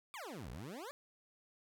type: exponential two-way sweep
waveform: 20% pulse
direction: down then up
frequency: 1217 to 55 to 604 Hz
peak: -40 dBFS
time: 0.14-0.91 s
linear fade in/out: 0 ms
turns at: 0.5 s
effects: 13-bit